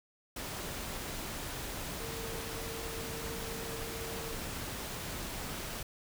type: tone in noise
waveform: sine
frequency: 454.9 Hz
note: A#4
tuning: 42 cents flat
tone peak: -44 dBFS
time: 2-4.35 s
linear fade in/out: 5 ms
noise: pink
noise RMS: -40 dBFS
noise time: 0.36-5.83 s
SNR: -7 dB
effects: none